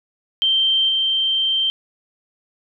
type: tone with level steps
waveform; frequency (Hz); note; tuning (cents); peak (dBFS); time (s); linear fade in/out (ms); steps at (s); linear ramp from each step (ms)
sine; 3136; G7; 0; -14 / -16; 0.42-1.7; 0; 0.89; 2
effects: none